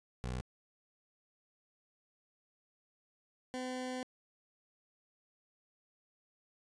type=tone pair in turn; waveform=20% pulse; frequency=62.6 / 254.6 Hz; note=B1 / C4; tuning=+24 / -47 cents; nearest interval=2 octaves; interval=2429 cents; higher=second; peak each=-32 / -33 dBFS; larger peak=first; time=0.24-0.41 / 3.54-4.03 s; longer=second; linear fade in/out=0 ms; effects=resampled to 22050 Hz